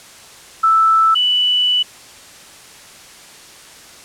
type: tone pair in turn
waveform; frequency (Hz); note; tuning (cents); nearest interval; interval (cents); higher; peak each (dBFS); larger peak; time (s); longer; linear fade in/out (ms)
sine; 1318.5 / 2970; E6 / F#7; 0 / +6; octave + major second; 1406; second; -9 / -12; first; 0.63-1.15 / 1.15-1.83; second; 10
effects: white hiss -40 dBFS RMS until 4.04 s + low-pass 9000 Hz 12 dB/octave